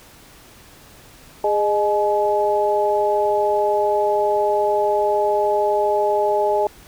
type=tone cluster; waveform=sine; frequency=412.5 / 615 / 848 Hz; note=G#4 / D#5 / G#5; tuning=-12 / -20 / +36 cents; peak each=-20 dBFS; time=1.44-6.67 s; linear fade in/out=2 ms; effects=pink hiss -46 dBFS RMS until 6.87 s